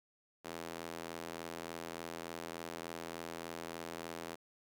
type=tone with high-pass filter; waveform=sawtooth; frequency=83.4 Hz; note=E2; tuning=21 cents sharp; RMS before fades=-45 dBFS; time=0.44-4.36 s; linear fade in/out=20 ms; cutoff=360 Hz; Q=0.82; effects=none